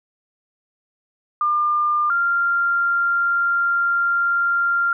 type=tone pair in turn; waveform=sine; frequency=1200 / 1389.5 Hz; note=D6 / F6; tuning=+37 / -9 cents; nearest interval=minor third; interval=254 cents; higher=second; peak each=-16 dBFS; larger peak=neither; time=1.41-2.1 / 2.1-4.93 s; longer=second; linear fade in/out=2 ms; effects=none